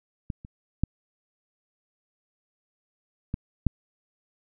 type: clicks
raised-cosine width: 5 ms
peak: -18 / -29 / -10 / -16 / -8 dBFS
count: 5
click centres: 0.302 / 0.449 / 0.836 / 3.341 / 3.667 s
effects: none